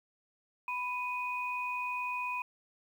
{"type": "tone pair together", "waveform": "sine", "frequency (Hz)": [991.5, 2489], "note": ["B5", "D#7"], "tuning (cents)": [7, 0], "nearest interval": "octave + major third", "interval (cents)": 1593, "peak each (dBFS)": [-35, -36], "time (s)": [0.68, 2.42], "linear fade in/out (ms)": 2, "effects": ["10-bit"]}